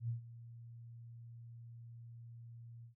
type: tone with ADSR envelope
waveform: sine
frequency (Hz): 116.9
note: A#2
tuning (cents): +5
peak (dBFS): -34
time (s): 0-2.95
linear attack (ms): 88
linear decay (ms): 120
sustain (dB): -16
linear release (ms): 110
effects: none